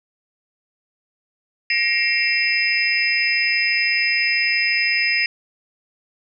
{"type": "tone cluster", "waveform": "sine", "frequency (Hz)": [1884, 2136, 2335, 2702, 5040], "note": ["A#6", "C7", "D7", "E7", "D#8"], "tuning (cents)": [18, 35, -11, 42, 21], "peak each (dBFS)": -23, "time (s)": [1.7, 5.26], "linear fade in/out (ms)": 2, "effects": []}